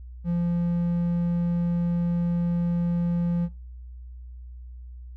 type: tone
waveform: triangle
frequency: 172.6 Hz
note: F3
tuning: 20 cents flat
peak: -20 dBFS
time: 0.24-3.49 s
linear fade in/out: 50 ms
effects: noise-tail reverb RT60 0.3 s tail -20 dB re dry + added 61 Hz sine -38 dBFS peak until 5.16 s